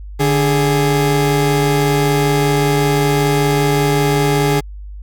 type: tone pair together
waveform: 30% pulse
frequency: 146.83 / 415.3 Hz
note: D3 / G#4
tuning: 0 / 0 cents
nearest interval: octave + tritone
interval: 1800 cents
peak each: -12 / -13 dBFS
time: 0.19-4.61 s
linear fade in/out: 20 ms
effects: added 50 Hz sine -28 dBFS peak until 5.02 s